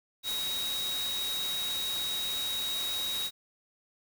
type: tone in noise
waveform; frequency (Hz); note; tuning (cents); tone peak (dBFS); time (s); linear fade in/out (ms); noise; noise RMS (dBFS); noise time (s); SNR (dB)
sine; 3803; A#7; +34; -31; 0.23-3.31; 50; white; -38; 0.23-3.31; +4
effects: none